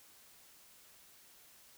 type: silence
effects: white hiss -61 dBFS RMS until 1.77 s